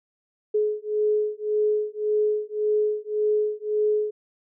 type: beating tone pair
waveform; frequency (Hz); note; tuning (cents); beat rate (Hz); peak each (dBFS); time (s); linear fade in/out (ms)
sine; 422.8 / 424.6; G#4 / G#4; +31 / +38; 1.8; -24; 0.54-4.11; 10
effects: none